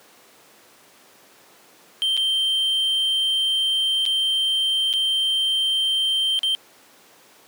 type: tone with dropouts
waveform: triangle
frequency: 3136 Hz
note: G7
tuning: in tune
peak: -17 dBFS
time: 2.02-6.55 s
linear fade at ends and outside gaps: 0 ms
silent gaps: 2.168-2.175 / 4.054-4.062 / 4.93-4.937 / 6.391-6.432 s
effects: pink hiss -51 dBFS RMS until 7.47 s + high-pass 300 Hz 12 dB/octave